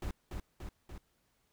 brown noise with echo, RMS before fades -37 dBFS, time 0.02-0.11 s, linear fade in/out 2 ms, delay 290 ms, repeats 3, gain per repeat -3 dB, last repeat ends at 0.98 s, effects pink hiss -75 dBFS RMS until 1.52 s

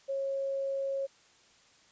sine tone, 546 Hz, C#5, 26 cents flat, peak -30 dBFS, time 0.08-1.07 s, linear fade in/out 20 ms, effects white hiss -62 dBFS RMS until 1.91 s + resampled to 16000 Hz

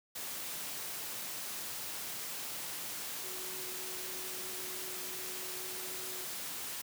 sine tone in noise, 370 Hz, F#4, in tune, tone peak -50 dBFS, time 3.23-6.25 s, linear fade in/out 10 ms, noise white, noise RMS -41 dBFS, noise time 0.15-6.82 s, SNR -12 dB, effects high-pass 100 Hz 12 dB/octave

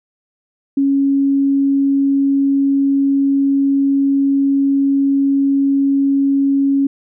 sine tone, 276.3 Hz, C#4, 6 cents flat, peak -11 dBFS, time 0.77-6.87 s, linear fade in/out 5 ms, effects none

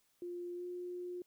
sine tone with pitch glide, 351.4 to 356.5 Hz, F4 to F4, +11 to +36 cents, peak -40 dBFS, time 0.22-1.22 s, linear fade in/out 2 ms, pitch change +25 cents, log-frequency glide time 0.55-0.64 s, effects white hiss -75 dBFS RMS until 1.26 s

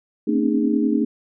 sine tone cluster, 225.2 / 261.7 / 272 / 304 / 412.4 Hz, A3 / C4 / C#4 / D#4 / G#4, +40 / 0 / -33 / -40 / -12 cents, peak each -21 / -25 / -24 / -21 / -27 dBFS, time 0.27-1.05 s, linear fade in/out 10 ms, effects none

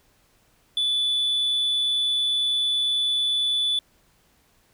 sine tone, 3471 Hz, A7, 24 cents flat, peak -18 dBFS, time 0.77-3.79 s, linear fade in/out 2 ms, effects tanh soft clip ceiling -19 dBFS + pink hiss -62 dBFS RMS until 4.73 s

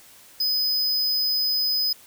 square tone, 5020 Hz, D#8, 15 cents sharp, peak -21 dBFS, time 0.4-1.93 s, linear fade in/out 5 ms, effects white hiss -50 dBFS RMS until 2.06 s

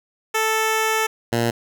10% pulse tone pair in turn, 440 / 117.11 Hz, A4 / A#2, 0 / +8 cents, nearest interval octave + major seventh, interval 2292 cents, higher first, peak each -10 dBFS, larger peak neither, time 0.34-1.07 / 1.32-1.51 s, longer first, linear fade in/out 10 ms, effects none

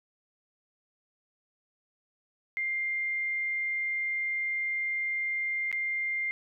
sine tone with dropouts, 2100 Hz, C7, 6 cents sharp, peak -28 dBFS, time 2.57-6.31 s, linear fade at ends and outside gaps 0 ms, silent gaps 5.715-5.727 s, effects none

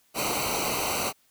pink noise with comb filter, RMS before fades -28 dBFS, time 0.14-1.13 s, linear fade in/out 50 ms, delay 0.58 ms, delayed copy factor -0.9, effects white hiss -65 dBFS RMS until 1.3 s

